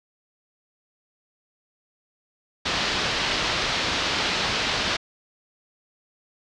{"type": "low-pass noise", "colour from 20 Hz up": "white", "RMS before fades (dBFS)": -25, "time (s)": [2.65, 4.97], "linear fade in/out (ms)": 10, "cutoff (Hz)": 4700, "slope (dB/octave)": 24, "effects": ["low-pass 8000 Hz 12 dB/octave"]}